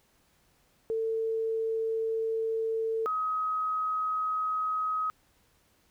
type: tone pair in turn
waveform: sine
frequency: 447.6 / 1266 Hz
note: A4 / D#6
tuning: +30 / +30 cents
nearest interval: octave + tritone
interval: 1800 cents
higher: second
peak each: -27 dBFS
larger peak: neither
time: 0.9-3.06 / 3.06-5.1 s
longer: first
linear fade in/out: 0 ms
effects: pink hiss -67 dBFS RMS until 5.9 s